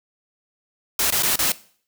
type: noise with dropouts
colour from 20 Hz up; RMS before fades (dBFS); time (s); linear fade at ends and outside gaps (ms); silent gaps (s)
white; -20; 0.99-1.52; 2; 1.104-1.123 / 1.224-1.232 / 1.358-1.39
effects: noise-tail reverb RT60 0.5 s tail -19 dB re dry